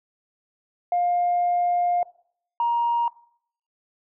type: tone pair in turn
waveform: sine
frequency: 706 / 942.4 Hz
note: F5 / A#5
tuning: +19 / +19 cents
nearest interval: perfect fourth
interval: 500 cents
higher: second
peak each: -18 dBFS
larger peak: neither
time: 0.92-2.03 / 2.6-3.08 s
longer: first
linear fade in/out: 2 ms
effects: noise-tail reverb RT60 0.6 s tail -21 dB re dry + tanh soft clip ceiling -15 dBFS